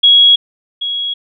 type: tone with echo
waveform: sine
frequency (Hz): 3322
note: G#7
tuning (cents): 0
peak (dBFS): -4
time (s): 0.03-0.36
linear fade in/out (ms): 10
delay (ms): 780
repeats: 1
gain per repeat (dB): -12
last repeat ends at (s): 1.14
effects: none